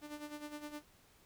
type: tone with tremolo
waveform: sawtooth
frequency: 297.1 Hz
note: D4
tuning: 20 cents sharp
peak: -38 dBFS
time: 0.01-0.83 s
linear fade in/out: 50 ms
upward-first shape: sine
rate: 9.7 Hz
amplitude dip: 70%
effects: pink hiss -66 dBFS RMS until 1.25 s